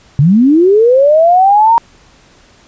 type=linear sweep; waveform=sine; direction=up; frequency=130 to 941 Hz; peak=-4 dBFS; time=0.19-1.78 s; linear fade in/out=0 ms; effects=pink hiss -45 dBFS RMS until 2.67 s + resampled to 16000 Hz